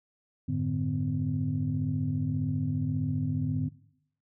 sine tone cluster, 91.9 / 106.8 / 148.6 / 255.2 Hz, F#2 / G#2 / D3 / C4, -11 / +49 / +21 / -43 cents, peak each -38 / -31 / -30 / -32 dBFS, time 0.48-3.69 s, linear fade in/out 10 ms, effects noise-tail reverb RT60 0.7 s tail -18 dB re dry + tanh soft clip ceiling -17 dBFS

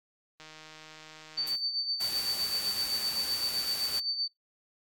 click train, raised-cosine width 0.2 ms, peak -31 dBFS, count 181, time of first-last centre 0.4-1.554 s, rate 156 Hz
sine tone with tremolo, 4563 Hz, C#8, 49 cents sharp, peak -27 dBFS, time 1.37-4.28 s, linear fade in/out 10 ms, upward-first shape sine, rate 7.8 Hz, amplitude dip 60%
blue noise with exponential decay, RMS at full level -38 dBFS, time 1.47-1.67 s, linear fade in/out 5 ms, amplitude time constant 42 ms
white noise, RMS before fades -39 dBFS, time 2-4 s, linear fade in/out 10 ms
effects noise-tail reverb RT60 0.2 s tail -25 dB re dry + AAC 64 kbps

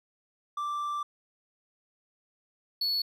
triangle tone pair in turn, 1174.7 / 4407 Hz, D6 / C#8, 0 / -11 cents, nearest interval octave + major seventh, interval 2289 cents, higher second, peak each -28 / -25 dBFS, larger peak second, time 0.57-1.03 / 2.81-3.02 s, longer first, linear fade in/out 5 ms, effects none

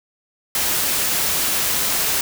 white noise, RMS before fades -20 dBFS, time 0.55-2.21 s, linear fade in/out 2 ms, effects none

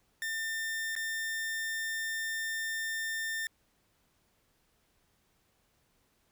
40% pulse tone with dropouts, 1800 Hz, A6, 39 cents sharp, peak -32 dBFS, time 0.22-3.47 s, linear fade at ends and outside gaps 1 ms, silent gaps 0.953-0.963 s, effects pink hiss -72 dBFS RMS until 6.31 s

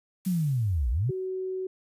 blue noise with exponential decay, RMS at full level -41 dBFS, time 0.25-1.27 s, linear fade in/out 0 ms, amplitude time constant 220 ms
sine linear two-way sweep, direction down then up, 191.5 to 53.3 to 141 Hz, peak -23 dBFS, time 0.26-1.11 s, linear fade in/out 10 ms, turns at 0.9 s
sine tone, 374.8 Hz, F#4, 22 cents sharp, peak -29 dBFS, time 1.09-1.67 s, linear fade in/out 5 ms
effects resampled to 32000 Hz

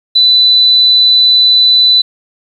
sine tone, 3991 Hz, B7, 17 cents sharp, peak -4 dBFS, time 0.15-2.02 s, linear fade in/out 10 ms, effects 7-bit

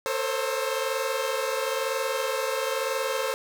sawtooth tone cluster, 450.3 / 525 / 546 / 1300 Hz, A4 / C5 / C#5 / E6, +40 / +6 / -26 / -24 cents, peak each -27 / -25 / -29 / -33 dBFS, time 0.06-3.34 s, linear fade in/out 0 ms, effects none

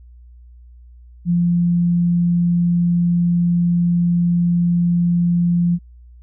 sine tone, 173.3 Hz, F3, 13 cents flat, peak -13 dBFS, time 1.25-5.79 s, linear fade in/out 50 ms, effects added 60 Hz sine -40 dBFS peak until 6.22 s

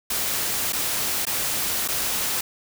white noise with dropouts, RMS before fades -25 dBFS, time 0.1-2.41 s, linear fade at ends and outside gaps 5 ms, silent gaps 0.724-0.73 / 1.253-1.267 / 1.878-1.885 s, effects none

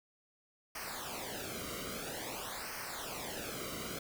pink noise with flanger, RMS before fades -42 dBFS, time 0.75-3.99 s, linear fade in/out 5 ms, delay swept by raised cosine 0.27 to 1.18 ms, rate 0.5 Hz, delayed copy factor -0.8, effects none

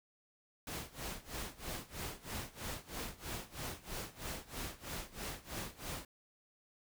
pink noise with tremolo, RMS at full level -41 dBFS, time 0.67-6.05 s, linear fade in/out 2 ms, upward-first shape sine, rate 3.1 Hz, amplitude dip 90%, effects none

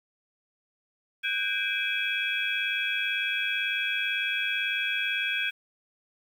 sine tone cluster, 1513 / 1611 / 2347 / 2554 / 3332 Hz, F#6 / G6 / D7 / D#7 / G#7, +38 / +47 / -2 / +45 / +5 cents, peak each -35 / -32 / -32 / -32 / -32 dBFS, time 1.23-5.51 s, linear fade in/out 20 ms, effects 9-bit

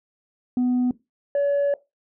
sine tone pair in turn, 248.8 / 568 Hz, B3 / C#5, +13 / +42 cents, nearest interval octave + major second, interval 1429 cents, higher second, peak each -16 / -16 dBFS, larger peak neither, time 0.57-0.91 / 1.35-1.74 s, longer second, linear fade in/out 2 ms, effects noise-tail reverb RT60 0.2 s tail -18 dB re dry + tanh soft clip ceiling -17 dBFS

